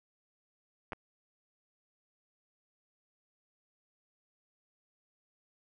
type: clicks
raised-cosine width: 0.5 ms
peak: -22 / -28 dBFS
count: 2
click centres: 0.922 / 0.932 s
effects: none